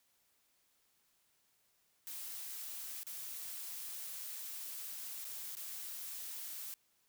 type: noise with dropouts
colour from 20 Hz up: blue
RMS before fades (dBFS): -45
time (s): 2.07-6.74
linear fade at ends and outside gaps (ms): 0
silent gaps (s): 3.032-3.068 / 5.245-5.25 / 5.552-5.569
effects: white hiss -75 dBFS RMS until 7.08 s